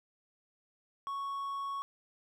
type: tone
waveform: triangle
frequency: 1109 Hz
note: C#6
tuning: in tune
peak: -33 dBFS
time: 1.07-1.82 s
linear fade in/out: 0 ms
effects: none